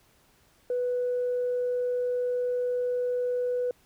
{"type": "tone", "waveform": "sine", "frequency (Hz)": 493.9, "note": "B4", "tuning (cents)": 0, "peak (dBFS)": -24, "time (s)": [0.7, 3.71], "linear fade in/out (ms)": 2, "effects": ["tanh soft clip ceiling -21 dBFS", "pink hiss -63 dBFS RMS until 3.85 s"]}